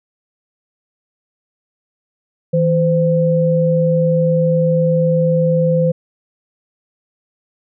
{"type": "tone pair together", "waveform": "sine", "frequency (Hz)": [161.9, 514], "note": ["E3", "C5"], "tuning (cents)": [-31, -31], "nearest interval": "octave + minor sixth", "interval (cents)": 2000, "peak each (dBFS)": -14, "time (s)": [2.53, 5.92], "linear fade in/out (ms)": 10, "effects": []}